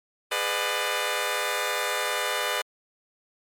10% pulse chord, G# diminished seventh, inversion none, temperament just, 415.3 / 498.4 / 598 / 717.6 Hz, G#4 / B4 / D5 / F5, 0 / +16 / +31 / +47 cents, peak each -24 / -21 / -21 / -26 dBFS, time 0.31-2.62 s, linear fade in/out 10 ms, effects MP3 64 kbps

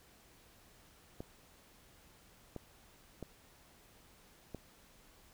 clicks, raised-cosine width 2 ms, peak -29 dBFS, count 4, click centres 1.205 / 2.563 / 3.227 / 4.547 s, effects pink hiss -63 dBFS RMS until 5.33 s

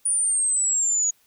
sine exponential sweep, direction down, 9540 to 6730 Hz, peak -19 dBFS, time 0.05-1.11 s, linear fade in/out 10 ms, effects white hiss -62 dBFS RMS until 1.26 s

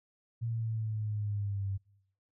sine exponential sweep, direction down, 116.54 to 96.7 Hz, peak -31 dBFS, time 0.41-1.78 s, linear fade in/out 20 ms, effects noise-tail reverb RT60 0.8 s tail -25 dB re dry

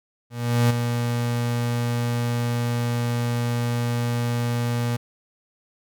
35% pulse tone with ADSR envelope, 119.5 Hz, A#2, 43 cents sharp, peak -13 dBFS, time 0.3-4.97 s, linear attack 400 ms, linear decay 13 ms, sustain -7 dB, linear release 12 ms, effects none

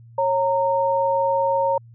sine tone pair together, 547.7 / 922 Hz, C#5 / A#5, -21 / -19 cents, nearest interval major sixth, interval 902 cents, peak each -20 dBFS, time 0.18-1.78 s, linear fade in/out 5 ms, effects added 116 Hz sine -43 dBFS peak until 1.94 s

